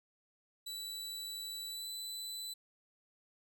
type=tone with pitch glide; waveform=sawtooth; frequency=3951 to 3995 Hz; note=B7 to B7; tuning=0 to +19 cents; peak=-38 dBFS; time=0.66-2.54 s; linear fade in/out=10 ms; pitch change=+19 cents; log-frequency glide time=1.69-1.88 s; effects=none